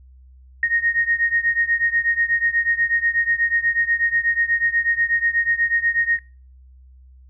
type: beating tone pair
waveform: sine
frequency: 1858 / 1866.2 Hz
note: A#6 / A#6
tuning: -6 / +1 cents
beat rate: 8.2 Hz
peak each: -19 / -21 dBFS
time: 0.63-6.19 s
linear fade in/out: 2 ms
effects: noise-tail reverb RT60 0.4 s tail -26 dB re dry + added 64 Hz sine -44 dBFS peak until 7.29 s